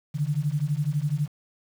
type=beating tone pair; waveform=sine; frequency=141.6 / 153.6 Hz; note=C#3 / D#3; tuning=+37 / -22 cents; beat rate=12 Hz; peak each=-26 / -26 dBFS; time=0.14-1.28 s; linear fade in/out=20 ms; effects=8-bit